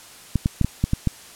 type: clicks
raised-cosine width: 5 ms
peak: -6 dBFS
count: 7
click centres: 0.357 / 0.459 / 0.613 / 0.646 / 0.84 / 0.934 / 1.073 s
effects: white hiss -44 dBFS RMS until 1.35 s + low-pass 11000 Hz 12 dB/octave